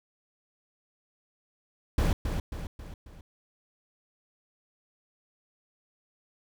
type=noise with echo; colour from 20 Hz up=brown; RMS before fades=-24 dBFS; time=1.98-2.13 s; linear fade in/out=2 ms; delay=270 ms; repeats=4; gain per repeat=-6 dB; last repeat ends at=3.21 s; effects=none